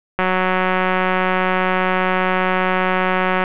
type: click train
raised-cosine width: 0.5 ms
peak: -3 dBFS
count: 602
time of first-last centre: 0.19-3.439 s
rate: 185 Hz
effects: resampled to 8000 Hz + 7-bit